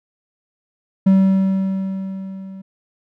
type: tone with level ramp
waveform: triangle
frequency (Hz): 191.9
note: G3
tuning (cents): -37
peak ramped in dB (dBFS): -6 to -30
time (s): 1.06-2.62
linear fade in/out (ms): 10
effects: none